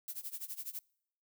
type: noise with tremolo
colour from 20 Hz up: violet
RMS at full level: -40 dBFS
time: 0.08-0.79 s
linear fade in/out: 0 ms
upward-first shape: sine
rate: 12 Hz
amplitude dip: 90%
effects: noise-tail reverb RT60 0.7 s tail -26 dB re dry